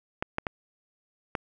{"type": "clicks", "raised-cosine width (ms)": 0.5, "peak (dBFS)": [-13, -12, -14, -13], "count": 4, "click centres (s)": [0.225, 0.384, 0.468, 1.352], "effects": []}